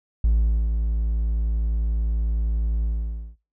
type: tone with ADSR envelope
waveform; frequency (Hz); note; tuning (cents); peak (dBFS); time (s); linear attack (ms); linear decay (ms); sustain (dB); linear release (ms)
triangle; 55.5; A1; +16; -12; 0.24-3.36; 3; 430; -6; 520
effects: noise-tail reverb RT60 0.3 s tail -19 dB re dry + tanh soft clip ceiling -10 dBFS